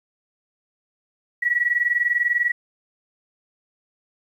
sine tone pair together, 1918.9 / 1939 Hz, A#6 / B6, +50 / -32 cents, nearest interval unison, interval 18 cents, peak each -21 dBFS, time 1.42-2.52 s, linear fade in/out 10 ms, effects 9-bit

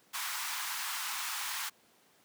pink high-pass noise, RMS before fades -37 dBFS, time 0.13-1.7 s, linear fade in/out 20 ms, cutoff 880 Hz, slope 48 dB/octave, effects pink hiss -65 dBFS RMS until 2.24 s + high-pass 200 Hz 12 dB/octave

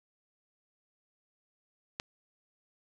click, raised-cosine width 0.2 ms, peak -17 dBFS, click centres 1.999 s, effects none

